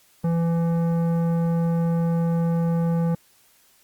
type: tone with tanh clipping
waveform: sine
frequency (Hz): 167.6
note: E3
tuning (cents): +29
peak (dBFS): -21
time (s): 0.24-3.15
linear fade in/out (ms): 5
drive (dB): 13
effects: white hiss -58 dBFS RMS until 3.83 s + Opus 48 kbps